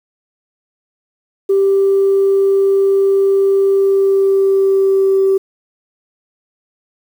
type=tone with pitch glide; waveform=sine; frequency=392 to 386.8 Hz; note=G4 to G4; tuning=0 to -23 cents; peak=-8 dBFS; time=1.49-5.38 s; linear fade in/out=10 ms; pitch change=-23 cents; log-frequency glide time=3.77-5.22 s; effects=tanh soft clip ceiling -5 dBFS + 7-bit